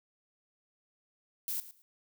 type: noise with echo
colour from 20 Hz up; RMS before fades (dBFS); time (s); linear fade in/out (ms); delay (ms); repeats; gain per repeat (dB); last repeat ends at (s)
violet; -35; 1.48-1.6; 0; 110; 2; -15; 1.82
effects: none